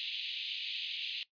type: band-pass noise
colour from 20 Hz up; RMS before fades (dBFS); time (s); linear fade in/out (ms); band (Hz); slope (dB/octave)
pink; -39; 0-1.23; 0; 2600 to 4100; 48
effects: noise-tail reverb RT60 0.1 s tail -17 dB re dry + resampled to 11025 Hz